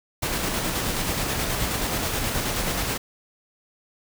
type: noise with tremolo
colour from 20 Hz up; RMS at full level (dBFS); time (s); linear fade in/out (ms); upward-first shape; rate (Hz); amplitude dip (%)
pink; -25; 0.22-2.98; 10; square; 9.4; 25
effects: none